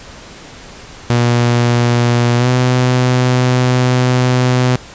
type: tone with pitch glide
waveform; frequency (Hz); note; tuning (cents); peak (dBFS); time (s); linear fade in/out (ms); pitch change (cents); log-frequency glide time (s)
sawtooth; 120 to 125.97; B2 to B2; -49 to +35; -6; 1.1-4.76; 0; +84; 2.37-2.48
effects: pink hiss -35 dBFS RMS until 4.94 s + resampled to 16000 Hz